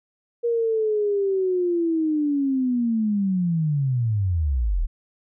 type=linear sweep; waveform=sine; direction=down; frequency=475.3 to 34.32 Hz; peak=-19 dBFS; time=0.43-4.87 s; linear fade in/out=20 ms; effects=none